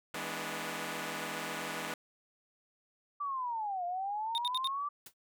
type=chord; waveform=5% pulse; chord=E dominant seventh; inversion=none; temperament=equal with one note detuned; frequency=162.17 / 207.7 / 246.9 / 293.7 Hz; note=E3 / G#3 / B3 / D4; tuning=-28 / 0 / 0 / 0 cents; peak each=-31 dBFS; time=0.14-1.94 s; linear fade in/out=2 ms
type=linear two-way sweep; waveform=sine; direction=down then up; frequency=1174.7 to 693 to 1174.7 Hz; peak=-33 dBFS; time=3.2-4.89 s; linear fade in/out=10 ms; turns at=3.85 s
type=tone bursts; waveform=triangle; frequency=3669 Hz; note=A#7; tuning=28 cents flat; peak=-29 dBFS; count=4; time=4.35-4.673 s; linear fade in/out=0 ms; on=29 ms; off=69 ms
type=noise with exponential decay; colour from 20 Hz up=white; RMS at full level=-43 dBFS; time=5.06-5.14 s; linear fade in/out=5 ms; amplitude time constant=16 ms
effects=none